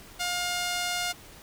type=tone with band-pass filter; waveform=sawtooth; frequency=710 Hz; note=F5; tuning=28 cents sharp; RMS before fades=-30 dBFS; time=0.19-1.13 s; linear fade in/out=20 ms; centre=4900 Hz; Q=0.5; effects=pink hiss -49 dBFS RMS until 1.42 s